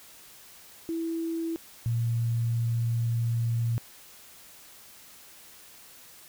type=tone pair in turn; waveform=sine; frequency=329.6 / 116.53 Hz; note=E4 / A#2; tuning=0 / 0 cents; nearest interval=octave + tritone; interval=1800 cents; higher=first; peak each=-28 / -24 dBFS; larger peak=second; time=0.89-1.56 / 1.86-3.78 s; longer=second; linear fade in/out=0 ms; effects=white hiss -51 dBFS RMS until 6.28 s